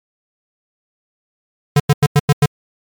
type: tone bursts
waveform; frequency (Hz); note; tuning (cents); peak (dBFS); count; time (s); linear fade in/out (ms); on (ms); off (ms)
square; 145.4; D3; -17; -8; 6; 1.76-2.459; 5; 39; 93
effects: MP3 96 kbps